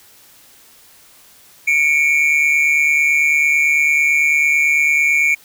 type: tone pair together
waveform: triangle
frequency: 2227 / 2376 Hz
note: C#7 / D7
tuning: +7 / +20 cents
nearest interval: minor second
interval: 113 cents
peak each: -13 dBFS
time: 1.67-5.35 s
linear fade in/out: 10 ms
effects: white hiss -47 dBFS RMS until 5.44 s